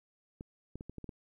clicks, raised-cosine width 3 ms, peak -30 dBFS, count 7, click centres 0.409 / 0.756 / 0.809 / 0.896 / 0.983 / 1.043 / 1.092 s, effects 12-bit

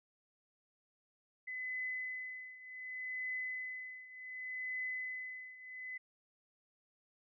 sine tone with tremolo, 2018 Hz, B6, 37 cents sharp, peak -36 dBFS, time 1.47-5.98 s, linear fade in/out 10 ms, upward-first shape triangle, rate 0.67 Hz, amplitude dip 85%, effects none

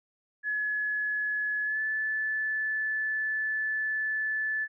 sine tone with pitch glide, 1700 to 1740.7 Hz, G#6 to A6, +40 to -19 cents, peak -27 dBFS, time 0.43-4.68 s, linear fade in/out 50 ms, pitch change +41 cents, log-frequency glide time 1.64-1.8 s, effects none

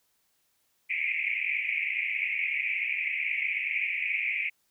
white band-pass noise, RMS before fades -30 dBFS, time 0.89-4.5 s, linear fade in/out 20 ms, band 2100 to 2500 Hz, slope 96 dB/octave, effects white hiss -72 dBFS RMS until 4.7 s

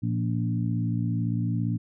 harmonic tone with a mistuned harmonic, 57.6 Hz, A#1, 20 cents flat, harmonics 2 / 3 / 4 / 5, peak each -26 / -30 / -32 / -34 dBFS, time 0.02-1.78 s, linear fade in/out 20 ms, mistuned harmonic 4, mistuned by +23 cents, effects none

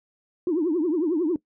sine tone with vibrato, 329.6 Hz, E4, in tune, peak -19 dBFS, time 0.47-1.36 s, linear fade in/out 2 ms, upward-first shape triangle, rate 11 Hz, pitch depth 240 cents each way, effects noise-tail reverb RT60 0.1 s tail -20 dB re dry + tanh soft clip ceiling -16 dBFS

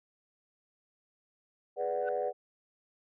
sine chord, G# half-diminished seventh, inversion none, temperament equal, 415.3 / 493.9 / 587.3 / 740 Hz, G#4 / B4 / D5 / F#5, 0 / 0 / 0 / 0 cents, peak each -37 / -33 / -34 / -35 dBFS, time 1.76-2.33 s, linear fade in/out 50 ms
sine tone with exponential growth, 1499 Hz, F#6, 22 cents sharp, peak -33 dBFS, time 2.01-2.09 s, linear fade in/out 2 ms, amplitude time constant 16 ms
effects tanh soft clip ceiling -22 dBFS

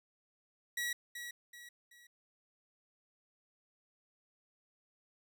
sawtooth tone with echo, 1924 Hz, B6, 46 cents flat, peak -31 dBFS, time 0.77-0.93 s, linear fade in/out 5 ms, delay 380 ms, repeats 3, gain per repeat -8 dB, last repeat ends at 2.07 s, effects none

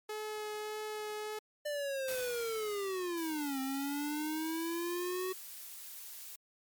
sawtooth tone with vibrato, 426.1 Hz, G#4, 44 cents sharp, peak -34 dBFS, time 0.09-1.39 s, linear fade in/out 5 ms, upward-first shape sine, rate 1.7 Hz, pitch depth 10 cents each way
square linear two-way sweep, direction down then up, 597 to 263.8 to 375.4 Hz, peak -35 dBFS, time 1.65-5.33 s, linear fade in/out 10 ms, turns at 3.6 s
white noise with exponential decay, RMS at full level -42 dBFS, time 2.08-4.89 s, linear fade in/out 2 ms, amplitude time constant 610 ms
blue noise, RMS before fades -47 dBFS, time 3.17-6.36 s, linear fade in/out 5 ms
effects MP3 96 kbps

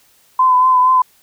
sine tone with vibrato, 1017 Hz, C6, 50 cents flat, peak -8 dBFS, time 0.39-1.02 s, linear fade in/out 5 ms, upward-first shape triangle, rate 4.3 Hz, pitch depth 33 cents each way, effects white hiss -53 dBFS RMS until 1.22 s

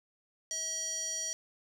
square tone with band-pass filter, 640 Hz, D#5, 49 cents sharp, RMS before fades -36 dBFS, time 0.51-1.33 s, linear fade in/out 0 ms, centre 5900 Hz, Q 5.9, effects none

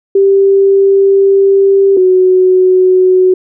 sine tone pair in turn, 392.3 / 370.3 Hz, G4 / F#4, +1 / +1 cents, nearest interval minor second, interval 100 cents, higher first, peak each -4 dBFS, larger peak neither, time 0.15-1.97 / 1.97-3.34 s, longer first, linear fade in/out 5 ms, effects none

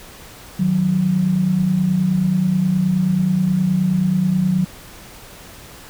sine tone pair together, 155.57 / 185 Hz, D#3 / F#3, 0 / 0 cents, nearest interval minor third, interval 300 cents, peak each -21 / -15 dBFS, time 0.59-4.65 s, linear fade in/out 10 ms, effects pink hiss -40 dBFS RMS until 5.89 s

